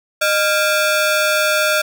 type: ring-modulated tone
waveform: sawtooth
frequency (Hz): 1003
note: B5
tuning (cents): +26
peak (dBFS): -7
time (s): 0.21-1.82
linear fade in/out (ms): 10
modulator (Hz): 389
effects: none